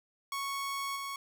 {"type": "tone with level steps", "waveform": "sawtooth", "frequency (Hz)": 1107, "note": "C#6", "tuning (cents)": -3, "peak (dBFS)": [-30, -33], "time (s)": [0.32, 1.16], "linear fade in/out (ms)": 2, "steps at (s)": 0.95, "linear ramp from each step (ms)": 20, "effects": []}